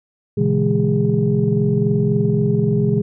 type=tone cluster; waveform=sine; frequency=121.7 / 142.4 / 165.8 / 209.8 / 409.3 Hz; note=B2 / C#3 / E3 / G#3 / G#4; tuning=-25 / +47 / +10 / +18 / -25 cents; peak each=-20 dBFS; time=0.37-3.02 s; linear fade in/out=10 ms; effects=tanh soft clip ceiling -4 dBFS